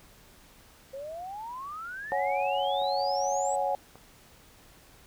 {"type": "exponential sweep", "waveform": "sine", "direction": "up", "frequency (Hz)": [528, 8100], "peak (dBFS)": -36, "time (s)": [0.93, 3.56], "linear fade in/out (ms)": 10}
{"type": "chord", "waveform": "sine", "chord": "C# suspended fourth", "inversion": "none", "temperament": "just", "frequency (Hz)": [554.4, 739.2, 831.5], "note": ["C#5", "F#5", "G#5"], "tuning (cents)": [0, -2, 2], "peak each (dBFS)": -30, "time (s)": [2.12, 3.75], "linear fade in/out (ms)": 0}
{"type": "clicks", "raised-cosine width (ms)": 1, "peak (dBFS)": -34, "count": 2, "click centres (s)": [2.819, 3.956]}
{"effects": ["pink hiss -56 dBFS RMS until 5.06 s"]}